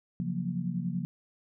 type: chord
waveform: sine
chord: Gb major seventh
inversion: second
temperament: equal with one note detuned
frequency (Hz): 136.45 / 174.61 / 185 / 233.1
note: Db3 / F3 / Gb3 / Bb3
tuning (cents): -27 / 0 / 0 / 0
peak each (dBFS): -37 / -32 / -36 / -38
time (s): 0.2-1.05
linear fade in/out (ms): 0
effects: none

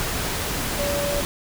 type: tone in noise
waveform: sine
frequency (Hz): 573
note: D5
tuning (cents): -43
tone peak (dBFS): -24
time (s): 0.79-1.21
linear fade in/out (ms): 0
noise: pink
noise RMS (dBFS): -26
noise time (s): 0-1.25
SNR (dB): -1
effects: none

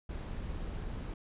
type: noise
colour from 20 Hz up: brown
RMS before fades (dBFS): -39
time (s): 0.09-1.14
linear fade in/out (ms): 5
effects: resampled to 8000 Hz

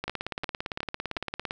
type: two click trains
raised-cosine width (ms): 0.3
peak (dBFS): -14 / -15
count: 4 / 27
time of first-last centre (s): 0.08-1.167 / 0.04-1.509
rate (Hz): 2.76 / 17.7
effects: none

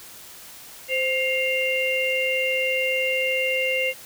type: tone cluster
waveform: sine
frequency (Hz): 521 / 2124 / 2773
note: C5 / C7 / F7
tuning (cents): -7 / +25 / -13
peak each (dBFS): -25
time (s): 0.88-3.94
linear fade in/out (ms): 50
effects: white hiss -43 dBFS RMS until 4.05 s

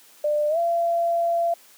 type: tone with pitch glide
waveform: sine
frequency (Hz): 596 to 680.7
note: D5 to F5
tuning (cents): +25 to -45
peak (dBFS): -19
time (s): 0.24-1.54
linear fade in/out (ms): 5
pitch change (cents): +230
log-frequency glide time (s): 0.49-0.58
effects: white hiss -52 dBFS RMS until 1.77 s + high-pass 200 Hz 12 dB/octave

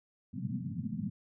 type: band-pass noise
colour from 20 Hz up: white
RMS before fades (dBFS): -37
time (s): 0.33-1.1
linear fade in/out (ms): 10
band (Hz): 100 to 250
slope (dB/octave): 96
effects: none

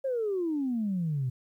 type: exponential sweep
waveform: sine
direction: down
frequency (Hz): 551 to 122.5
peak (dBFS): -26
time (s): 0.04-1.3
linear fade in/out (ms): 10
effects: tanh soft clip ceiling -22 dBFS + 11-bit

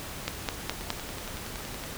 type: two click trains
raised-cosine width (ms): 0.2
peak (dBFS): -10 / -21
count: 4 / 12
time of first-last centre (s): 0.28-0.904 / 0.81-1.838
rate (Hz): 4.81 / 10.7
effects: pink hiss -39 dBFS RMS until 1.97 s

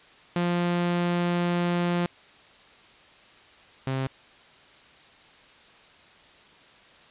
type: tone pair in turn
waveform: sawtooth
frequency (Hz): 174.61 / 132.83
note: F3 / C3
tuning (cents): 0 / +26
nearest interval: perfect fourth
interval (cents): 474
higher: first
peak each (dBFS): -19 / -22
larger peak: first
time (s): 0.36-2.06 / 3.87-4.07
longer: first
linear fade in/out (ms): 2
effects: white hiss -53 dBFS RMS until 7.1 s + resampled to 8000 Hz

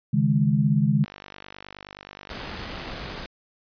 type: chord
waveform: sine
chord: C# suspended second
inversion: none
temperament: equal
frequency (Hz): 138.59 / 155.56 / 207.7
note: C#3 / D#3 / G#3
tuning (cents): 0 / 0 / 0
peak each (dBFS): -22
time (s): 0.13-1.05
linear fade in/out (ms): 10
type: click train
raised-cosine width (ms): 0.3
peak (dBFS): -23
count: 104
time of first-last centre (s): 1.04-3.121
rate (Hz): 49.5
type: noise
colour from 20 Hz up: pink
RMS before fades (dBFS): -35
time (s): 2.3-3.26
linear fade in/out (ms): 0
effects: resampled to 11025 Hz

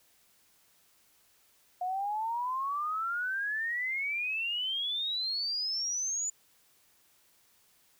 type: exponential sweep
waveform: sine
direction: up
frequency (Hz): 715 to 7040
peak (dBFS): -30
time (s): 1.81-6.3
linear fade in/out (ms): 5
effects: white hiss -66 dBFS RMS until 7.99 s

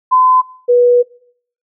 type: tone pair in turn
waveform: sine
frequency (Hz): 1020 / 487.4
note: C6 / B4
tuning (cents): -44 / -23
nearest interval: octave + minor second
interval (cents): 1279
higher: first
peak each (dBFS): -6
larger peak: neither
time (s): 0.11-0.42 / 0.68-1.03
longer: second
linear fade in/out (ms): 20
effects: noise-tail reverb RT60 0.6 s tail -22 dB re dry

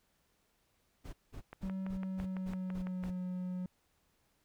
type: noise bursts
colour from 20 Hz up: brown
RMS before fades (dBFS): -45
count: 8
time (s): 1.04-3.114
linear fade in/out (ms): 20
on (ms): 93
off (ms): 190
type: click train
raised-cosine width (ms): 0.5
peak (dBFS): -31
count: 10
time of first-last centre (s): 1.53-3.038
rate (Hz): 5.97
type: tone with pitch glide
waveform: triangle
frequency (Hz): 190 to 182.05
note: F#3 to F#3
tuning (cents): +46 to -28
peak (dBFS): -34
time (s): 1.63-3.66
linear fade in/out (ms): 2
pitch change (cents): -74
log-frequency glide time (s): 1.9-3.19
effects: pink hiss -75 dBFS RMS until 4.44 s

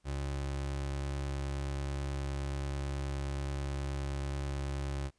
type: tone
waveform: 30% pulse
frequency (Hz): 69.4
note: C#2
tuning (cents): +3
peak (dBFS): -31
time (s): 0.04-5.11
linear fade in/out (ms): 50
effects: pink hiss -75 dBFS RMS until 5.18 s + resampled to 22050 Hz

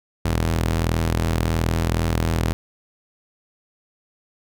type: ring-modulated tone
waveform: sawtooth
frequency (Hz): 81.7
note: E2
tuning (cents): -15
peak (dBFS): -12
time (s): 0.25-2.53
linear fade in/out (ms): 0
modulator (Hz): 21.4
effects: none

